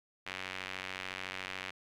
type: tone with band-pass filter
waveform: sawtooth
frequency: 93.8 Hz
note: F#2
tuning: 24 cents sharp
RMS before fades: -42 dBFS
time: 0.26-1.71 s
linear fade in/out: 10 ms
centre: 2400 Hz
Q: 1.7
effects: none